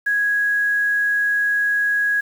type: tone with quantisation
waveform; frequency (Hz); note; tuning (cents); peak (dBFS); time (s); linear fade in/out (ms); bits
sine; 1660; G#6; -1; -16; 0.06-2.21; 10; 7
effects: none